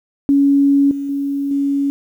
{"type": "tone with level steps", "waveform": "sine", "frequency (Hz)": 280, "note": "C#4", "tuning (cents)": 18, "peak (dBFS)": [-9, -20, -17, -14], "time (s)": [0.29, 1.9], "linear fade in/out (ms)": 0, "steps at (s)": [0.91, 1.09, 1.51], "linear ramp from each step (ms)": 2, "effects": ["8-bit"]}